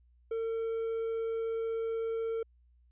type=tone; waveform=triangle; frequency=452.7 Hz; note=A4; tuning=49 cents sharp; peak=-29 dBFS; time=0.31-2.43 s; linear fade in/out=5 ms; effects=added 60 Hz sine -61 dBFS peak until 2.91 s + resampled to 8000 Hz